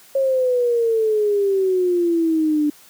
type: exponential sweep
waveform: sine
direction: down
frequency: 546 to 293.7 Hz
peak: -15 dBFS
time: 0.15-2.7 s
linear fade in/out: 5 ms
effects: white hiss -48 dBFS RMS until 2.89 s + high-pass 100 Hz 12 dB/octave